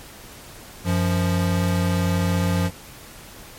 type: tone pair together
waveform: square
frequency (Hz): 93.25 / 174.61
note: F#2 / F3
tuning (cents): +14 / 0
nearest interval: major seventh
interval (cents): 1086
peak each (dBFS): -22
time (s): 0.84-2.71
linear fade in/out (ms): 50
effects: pink hiss -42 dBFS RMS until 3.58 s + MP3 64 kbps